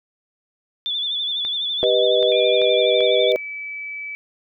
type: tone with vibrato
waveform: sine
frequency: 3490 Hz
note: A7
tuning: 15 cents flat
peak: -21 dBFS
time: 0.86-3.32 s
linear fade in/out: 0 ms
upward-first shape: sine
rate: 12 Hz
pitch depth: 57 cents each way
type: click train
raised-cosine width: 0.3 ms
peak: -18 dBFS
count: 5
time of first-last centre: 1.45-3.006 s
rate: 2.57 Hz
type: chord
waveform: sine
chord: G augmented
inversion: none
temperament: equal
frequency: 392 / 493.9 / 622.3 Hz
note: G4 / B4 / D#5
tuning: 0 / 0 / 0 cents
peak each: -21 / -18 / -19 dBFS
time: 1.83-3.36 s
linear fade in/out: 0 ms
type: tone with pitch glide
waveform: sine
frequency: 2395 to 2300 Hz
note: D7 to D7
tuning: +33 to -37 cents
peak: -28 dBFS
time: 2.32-4.15 s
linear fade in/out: 0 ms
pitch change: -70 cents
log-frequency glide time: 2.59-3.24 s
effects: none